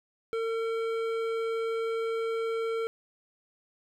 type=tone with hard clipping; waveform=sine; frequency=453.2 Hz; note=A#4; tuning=49 cents flat; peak=-30 dBFS; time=0.33-2.87 s; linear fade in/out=0 ms; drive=12 dB; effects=none